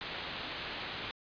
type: low-pass noise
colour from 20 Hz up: white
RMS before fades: -41 dBFS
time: 0.01-1.11 s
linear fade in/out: 0 ms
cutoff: 4100 Hz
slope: 48 dB/octave
effects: resampled to 11025 Hz